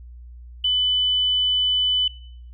sine tone, 3000 Hz, F#7, 23 cents sharp, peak -17 dBFS, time 0.64-2.08 s, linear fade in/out 5 ms, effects noise-tail reverb RT60 0.7 s tail -22 dB re dry + added 60 Hz sine -38 dBFS peak until 2.53 s

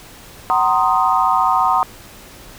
sine chord, C half-diminished seventh, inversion second, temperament equal with one note detuned, 754.2 / 932.3 / 1046.5 / 1244.5 Hz, Gb5 / Bb5 / C6 / Eb6, +33 / 0 / 0 / 0 cents, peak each -18 dBFS, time 0.5-1.83 s, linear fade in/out 0 ms, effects pink hiss -40 dBFS RMS until 2.58 s

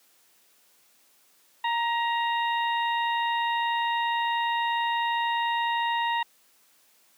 harmonic tone with a mistuned harmonic, 932.3 Hz, A#5, in tune, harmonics 1 / 2 / 3 / 4, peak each -25 / -31 / -35 / -37 dBFS, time 1.64-6.23 s, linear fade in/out 5 ms, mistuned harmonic 2, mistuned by +28 cents, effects white hiss -62 dBFS RMS until 7.17 s + high-pass 200 Hz 12 dB/octave

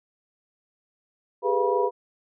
sine tone cluster, 398.5 / 424.6 / 495.1 / 691 / 969 Hz, G4 / G#4 / B4 / F5 / B5, +28 / +38 / +4 / -19 / -33 cents, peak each -25 / -28 / -25 / -32 / -26 dBFS, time 1.42-1.91 s, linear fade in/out 50 ms, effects none

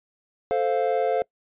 triangle chord, F major, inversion first, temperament equal, 440 / 523.3 / 698.5 Hz, A4 / C5 / F5, 0 / 0 / 0 cents, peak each -23 dBFS, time 0.51-1.22 s, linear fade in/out 0 ms, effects noise-tail reverb RT60 0.1 s tail -24 dB re dry + resampled to 8000 Hz

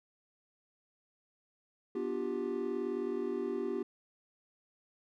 triangle chord, G dominant seventh, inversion first, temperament just, 245 / 294 / 352.8 / 392 Hz, B3 / D4 / F4 / G4, -14 / +2 / +18 / 0 cents, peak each -38 / -40 / -36 / -34 dBFS, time 1.95-3.83 s, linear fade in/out 5 ms, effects none

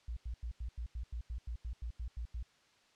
sine tone bursts, 58.27 Hz, A#1, in tune, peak -37 dBFS, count 14, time 0.08-2.429 s, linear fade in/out 5 ms, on 87 ms, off 87 ms, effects white hiss -68 dBFS RMS until 2.95 s + low-pass 5000 Hz 12 dB/octave

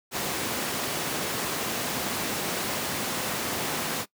pink high-pass noise, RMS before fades -30 dBFS, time 0.11-4.06 s, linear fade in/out 50 ms, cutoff 180 Hz, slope 12 dB/octave, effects noise-tail reverb RT60 0.1 s tail -21 dB re dry

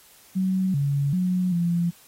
sine tone with pitch steps, 188.1 / 141.2 / 182.3 / 171.9 Hz, F#3 / C#3 / F#3 / F3, +29 / +32 / -25 / -27 cents, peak -20 dBFS, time 0.35-1.91 s, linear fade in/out 20 ms, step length 390 ms, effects white hiss -53 dBFS RMS until 2.07 s + AAC 48 kbps

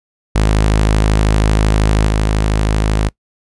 sawtooth tone with level steps, 52.8 Hz, G#1, 29 cents sharp, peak -6 / -8 dBFS, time 0.35-3.09 s, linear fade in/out 10 ms, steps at 2.07 s, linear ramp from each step 5 ms, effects noise-tail reverb RT60 0.1 s tail -22 dB re dry + resampled to 24000 Hz

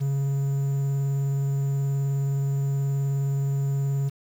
triangle tone with vibrato, 138.59 Hz, C#3, in tune, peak -20 dBFS, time 0-4.1 s, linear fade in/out 20 ms, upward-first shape sine, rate 19 Hz, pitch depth 10 cents each way, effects 8-bit

